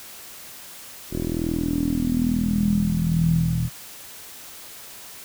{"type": "tone with low-pass filter sweep", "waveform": "10% pulse", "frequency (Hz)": 41.18, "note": "E1", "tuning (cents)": -1, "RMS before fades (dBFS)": -22, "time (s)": [1.1, 3.7], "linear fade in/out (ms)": 50, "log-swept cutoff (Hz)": [380, 140], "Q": 8.6, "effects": ["white hiss -41 dBFS RMS until 5.24 s"]}